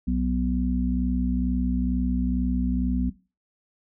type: harmonic tone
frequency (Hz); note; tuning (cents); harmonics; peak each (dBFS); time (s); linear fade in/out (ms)
62.2; B1; +13; 1 / 3 / 4; -26 / -26 / -26; 0.07-3.1; 10
effects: noise-tail reverb RT60 0.3 s tail -18 dB re dry